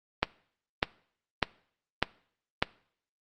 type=click train; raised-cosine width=0.3 ms; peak=-6 dBFS; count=5; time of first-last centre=0.23-2.625 s; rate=1.67 Hz; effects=noise-tail reverb RT60 0.6 s tail -22 dB re dry + Opus 32 kbps